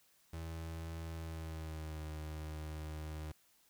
35% pulse tone with pitch glide, 81.7 to 77.38 Hz, E2 to D#2, -15 to -9 cents, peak -40 dBFS, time 0.33-3.32 s, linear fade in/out 5 ms, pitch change -94 cents, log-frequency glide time 1.22-2 s, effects white hiss -70 dBFS RMS until 3.69 s

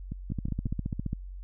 two click trains, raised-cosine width 5 ms, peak -18 / -22 dBFS, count 13 / 4, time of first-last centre 0.32-1.131 / 0.12-0.666 s, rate 14.8 / 5.49 Hz, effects added 46 Hz sine -38 dBFS peak until 1.43 s

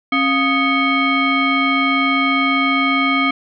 sine tone with frequency modulation, 1244.5 Hz, D#6, in tune, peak -13 dBFS, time 0.12-3.31 s, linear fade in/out 5 ms, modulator 973 Hz, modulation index 1.5, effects none

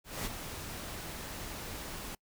pink noise with ADSR envelope, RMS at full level -35 dBFS, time 0.04-2.15 s, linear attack 220 ms, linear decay 19 ms, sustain -7 dB, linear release 3 ms, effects noise-tail reverb RT60 0.1 s tail -26 dB re dry

